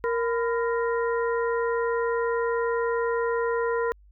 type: harmonic tone with a mistuned harmonic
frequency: 466.2 Hz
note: A#4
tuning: in tune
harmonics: 1 / 2 / 3 / 4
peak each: -24 / -30 / -34 / -36 dBFS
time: 0.04-3.92 s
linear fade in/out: 0 ms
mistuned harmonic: 2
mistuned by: +130 cents
effects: added 50 Hz sine -51 dBFS peak until 4.11 s